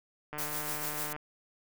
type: click train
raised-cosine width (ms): 0.5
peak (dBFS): -25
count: 126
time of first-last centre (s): 0.33-1.163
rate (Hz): 150
type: noise with tremolo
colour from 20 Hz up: blue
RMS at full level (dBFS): -35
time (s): 0.38-1.13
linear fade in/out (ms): 5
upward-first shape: sine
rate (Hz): 6.7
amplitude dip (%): 45
effects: none